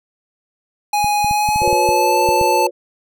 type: tone with pitch glide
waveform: square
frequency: 830.6 to 879 Hz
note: G#5 to A5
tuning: 0 to -2 cents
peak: -15 dBFS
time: 0.93-2.67 s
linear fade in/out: 5 ms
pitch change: +98 cents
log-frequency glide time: 1.24-2.2 s
type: clicks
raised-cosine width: 5 ms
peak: -14 dBFS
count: 11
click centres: 1.044 / 1.245 / 1.311 / 1.489 / 1.56 / 1.619 / 1.677 / 1.729 / 1.89 / 2.289 / 2.413 s
type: chord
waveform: sine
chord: F# suspended fourth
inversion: none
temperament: equal with one note detuned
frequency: 360.5 / 493.9 / 554.4 Hz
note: F#4 / B4 / C#5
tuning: -45 / 0 / 0 cents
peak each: -20 dBFS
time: 1.6-2.71 s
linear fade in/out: 50 ms
effects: none